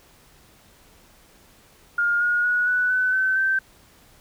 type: tone with pitch steps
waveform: sine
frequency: 1415 / 1437.2 / 1459.8 / 1482.8 / 1506.1 / 1529.8 / 1553.8 Hz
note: F6 / F6 / F#6 / F#6 / F#6 / G6 / G6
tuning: +22 / +49 / -24 / +3 / +30 / -43 / -16 cents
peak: -18 dBFS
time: 1.98-3.59 s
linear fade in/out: 5 ms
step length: 230 ms
effects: pink hiss -54 dBFS RMS until 4.2 s